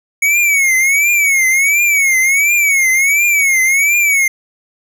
square tone with vibrato, 2224 Hz, C#7, 5 cents sharp, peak -10 dBFS, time 0.22-4.28 s, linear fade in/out 5 ms, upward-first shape triangle, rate 1.4 Hz, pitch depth 150 cents each way, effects none

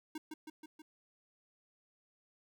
square tone with echo, 311.1 Hz, D#4, in tune, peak -40 dBFS, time 0.15-0.18 s, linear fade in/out 5 ms, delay 160 ms, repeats 4, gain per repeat -3 dB, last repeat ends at 0.82 s, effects none

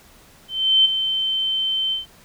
sine tone with ADSR envelope, 3092 Hz, G7, 24 cents flat, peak -10 dBFS, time 0.48-2.06 s, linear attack 370 ms, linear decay 15 ms, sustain -9 dB, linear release 140 ms, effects pink hiss -50 dBFS RMS until 2.24 s

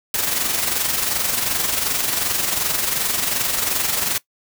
white noise with amplitude modulation, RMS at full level -19 dBFS, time 0.14-4.18 s, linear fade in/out 2 ms, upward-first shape sine, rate 22.7 Hz, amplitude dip 50%, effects noise-tail reverb RT60 0.1 s tail -19 dB re dry

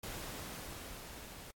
pink noise with level ramp, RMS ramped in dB -43 to -51 dBFS, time 0.03-1.51 s, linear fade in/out 5 ms, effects AAC 64 kbps

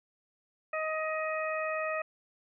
harmonic tone, 628 Hz, D#5, 16 cents sharp, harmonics 1 / 2 / 3 / 4, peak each -33 / -36 / -38 / -39 dBFS, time 0.73-2.02 s, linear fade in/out 5 ms, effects none

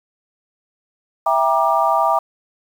sine chord, E half-diminished seventh, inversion none, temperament just, 659.3 / 791.1 / 949.3 / 1186.7 Hz, E5 / G5 / Bb5 / D6, 0 / +16 / +31 / +18 cents, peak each -19 dBFS, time 1.26-2.19 s, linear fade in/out 5 ms, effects 7-bit

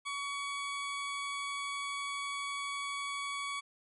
20% pulse tone, 1128 Hz, C#6, 30 cents sharp, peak -31 dBFS, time 0.05-3.61 s, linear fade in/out 20 ms, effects resampled to 24000 Hz

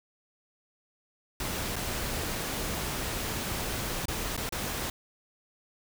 pink noise with dropouts, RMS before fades -33 dBFS, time 1.4-4.9 s, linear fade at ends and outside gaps 2 ms, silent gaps 1.758-1.763 / 4.056-4.082 / 4.366-4.376 / 4.492-4.523 s, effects none

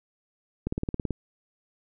click train, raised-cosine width 3 ms, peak -15 dBFS, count 9, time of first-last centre 0.67-1.107 s, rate 18.3 Hz, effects none

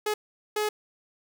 sawtooth tone bursts at uneven times, 423.3 Hz, G#4, 33 cents sharp, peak -21 dBFS, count 2, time 0.06-0.14 / 0.56-0.69 s, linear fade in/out 5 ms, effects none

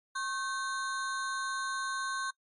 square ring-modulated tone, 1311 Hz, E6, 10 cents flat, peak -30 dBFS, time 0.15-2.31 s, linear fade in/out 10 ms, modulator 228 Hz, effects noise-tail reverb RT60 0.1 s tail -23 dB re dry + MP3 48 kbps

